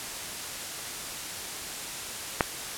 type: click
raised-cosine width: 0.5 ms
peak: -5 dBFS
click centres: 2.408 s
effects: white hiss -36 dBFS RMS until 2.77 s + low-pass 11000 Hz 12 dB/octave